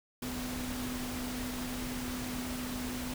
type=tone in noise; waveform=sine; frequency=250 Hz; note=B3; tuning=21 cents sharp; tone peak=-37 dBFS; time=0.22-3.14 s; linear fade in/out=5 ms; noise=pink; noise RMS=-40 dBFS; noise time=0.22-3.14 s; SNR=0 dB; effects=none